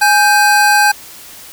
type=tone pair together; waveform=square; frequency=831.7 / 1568 Hz; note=G#5 / G6; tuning=+2 / 0 cents; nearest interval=major seventh; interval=1098 cents; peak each=-11 dBFS; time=0.01-0.92 s; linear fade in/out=10 ms; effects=white hiss -35 dBFS RMS until 1.52 s